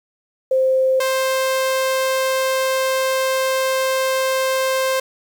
sine / sawtooth tone pair in turn, 523.3 / 525.7 Hz, C5 / C5, 0 / +8 cents, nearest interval unison, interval 8 cents, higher second, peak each -13 dBFS, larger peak neither, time 0.51-1 / 1-5 s, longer second, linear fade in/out 5 ms, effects 8-bit

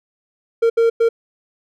triangle tone bursts at uneven times, 460 Hz, A#4, 23 cents flat, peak -9 dBFS, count 3, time 0.62-0.7 / 0.77-0.9 / 1-1.09 s, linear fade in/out 10 ms, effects none

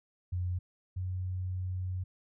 sine tone pair in turn, 90 / 92 Hz, F#2 / F#2, -47 / -9 cents, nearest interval unison, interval 38 cents, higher second, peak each -30 / -32 dBFS, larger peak first, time 0.32-0.59 / 0.96-2.04 s, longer second, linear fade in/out 10 ms, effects none

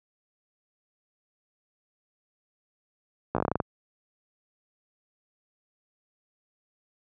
slowing click train, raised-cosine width 1 ms, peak -11 dBFS, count 10, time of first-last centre 3.35-3.602 s, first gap 15 ms, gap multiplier 1.15, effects high-pass 80 Hz 12 dB/octave

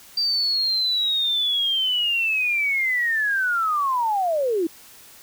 sine linear sweep, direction down, 4696 to 311.1 Hz, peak -19 dBFS, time 0.17-4.67 s, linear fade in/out 5 ms, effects white hiss -47 dBFS RMS until 5.22 s

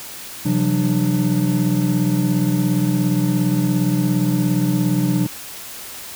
triangle tone cluster, 131.5 / 171.6 / 188.8 / 299.2 Hz, C3 / F3 / F#3 / D4, +9 / -30 / +35 / +32 cents, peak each -19 dBFS, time 0.45-5.27 s, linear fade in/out 10 ms, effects white hiss -34 dBFS RMS until 6.15 s

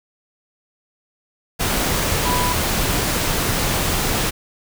sine tone in noise, 987.8 Hz, B5, in tune, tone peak -21 dBFS, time 2.24-2.54 s, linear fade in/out 20 ms, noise pink, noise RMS -20 dBFS, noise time 1.59-4.31 s, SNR -4 dB, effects none

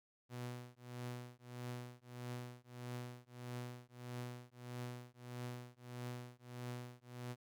sawtooth tone with tremolo, 122.9 Hz, B2, 8 cents flat, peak -38 dBFS, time 0.29-7.36 s, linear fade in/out 50 ms, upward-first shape triangle, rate 1.6 Hz, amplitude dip 100%, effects none

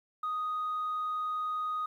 sine tone, 1245 Hz, D#6, 1 cent sharp, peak -29 dBFS, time 0.23-1.86 s, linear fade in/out 5 ms, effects tanh soft clip ceiling -28 dBFS + 11-bit

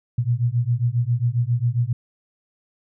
sine beating tone pair, 116.54 / 123.94 Hz, A#2 / B2, 0 / +7 cents, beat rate 7.4 Hz, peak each -21 dBFS, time 0.18-1.93 s, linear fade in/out 5 ms, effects none

